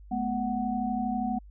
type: tone cluster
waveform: sine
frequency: 213.4 / 245.8 / 744 Hz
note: G#3 / B3 / F#5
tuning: +47 / -8 / +9 cents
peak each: -31 dBFS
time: 0.11-1.39 s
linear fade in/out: 10 ms
effects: added 50 Hz sine -46 dBFS peak until 1.5 s